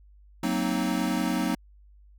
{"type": "chord", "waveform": "square", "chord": "C half-diminished seventh", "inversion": "second", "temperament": "equal with one note detuned", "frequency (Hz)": [185, 230.8, 261.6, 311.1], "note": ["Gb3", "Bb3", "C4", "Eb4"], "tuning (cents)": [0, -17, 0, 0], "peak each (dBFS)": -31, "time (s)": [0.43, 1.55], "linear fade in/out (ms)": 5, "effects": ["added 50 Hz sine -51 dBFS peak until 2.18 s"]}